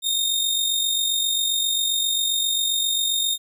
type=tone with amplitude modulation; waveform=sawtooth; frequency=3680 Hz; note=A#7; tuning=23 cents flat; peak=-15 dBFS; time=0.02-3.38 s; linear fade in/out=50 ms; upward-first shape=sine; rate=47.5 Hz; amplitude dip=45%; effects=none